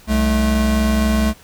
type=tone pair together; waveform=square; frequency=64.02 / 216.2 Hz; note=C2 / A3; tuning=-37 / -30 cents; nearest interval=octave + major sixth; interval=2107 cents; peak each=-18 / -17 dBFS; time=0.07-1.34 s; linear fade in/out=50 ms; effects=pink hiss -46 dBFS RMS until 1.43 s